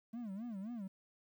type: tone with vibrato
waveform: triangle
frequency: 215.1 Hz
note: A3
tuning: 39 cents flat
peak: -39 dBFS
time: 0.13-0.88 s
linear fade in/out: 10 ms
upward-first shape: sine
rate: 3.8 Hz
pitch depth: 220 cents each way
effects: 12-bit